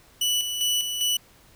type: tone with tremolo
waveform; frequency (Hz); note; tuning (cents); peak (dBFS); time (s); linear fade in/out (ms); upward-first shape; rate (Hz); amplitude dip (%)
sawtooth; 2960; F#7; 0; -18; 0.21-1.17; 5; square; 2.5; 50
effects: pink hiss -55 dBFS RMS until 1.55 s